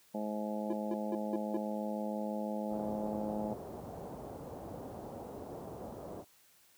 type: harmonic tone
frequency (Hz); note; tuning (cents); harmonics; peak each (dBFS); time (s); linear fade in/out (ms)
106; G#2; +36; 2 / 3 / 4 / 5 / 6 / 7 / 8; -37 / -45 / -49 / -41 / -43 / -50 / -45; 0.14-3.54; 10
type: tone bursts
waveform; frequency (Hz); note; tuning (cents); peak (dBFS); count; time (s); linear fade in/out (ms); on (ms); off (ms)
triangle; 338; E4; +43; -30; 5; 0.7-1.57; 2; 30; 180
type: low-pass noise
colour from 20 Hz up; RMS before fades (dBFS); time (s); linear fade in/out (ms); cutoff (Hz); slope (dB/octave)
white; -45; 2.69-6.25; 50; 740; 24
effects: white hiss -65 dBFS RMS until 6.77 s + high-pass 60 Hz 12 dB/octave